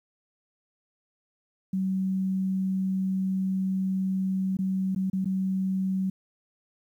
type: tone with dropouts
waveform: sine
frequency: 189.7 Hz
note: F#3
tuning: 43 cents sharp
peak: -24 dBFS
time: 1.73-6.1 s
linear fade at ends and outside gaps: 5 ms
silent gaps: 4.57-4.588 / 4.949-4.96 / 5.1-5.131 / 5.246-5.256 s
effects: 10-bit